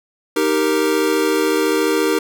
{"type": "chord", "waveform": "square", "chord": "Eb major", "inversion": "none", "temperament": "equal", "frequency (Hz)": [311.1, 392, 466.2], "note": ["Eb4", "G4", "Bb4"], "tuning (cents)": [0, 0, 0], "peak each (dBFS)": -20, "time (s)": [0.36, 2.19], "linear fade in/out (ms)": 5, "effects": []}